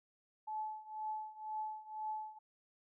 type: tone with tremolo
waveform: sine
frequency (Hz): 863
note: A5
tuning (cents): -34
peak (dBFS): -36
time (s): 0.47-2.39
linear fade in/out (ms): 10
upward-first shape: triangle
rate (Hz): 2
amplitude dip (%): 90
effects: none